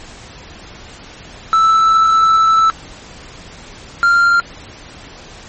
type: tone pair in turn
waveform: triangle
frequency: 1318.5 / 1389 Hz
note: E6 / F6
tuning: 0 / -10 cents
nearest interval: minor second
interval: 90 cents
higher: second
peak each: -6 dBFS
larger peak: neither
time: 1.53-2.7 / 4.03-4.4 s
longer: first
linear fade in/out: 0 ms
effects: pink hiss -36 dBFS RMS until 5.48 s + MP3 32 kbps